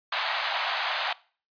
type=band-pass noise; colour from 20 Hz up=pink; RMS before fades=-29 dBFS; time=0.12-1.13 s; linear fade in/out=5 ms; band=670 to 4400 Hz; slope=48 dB/octave; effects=noise-tail reverb RT60 0.4 s tail -21 dB re dry + resampled to 11025 Hz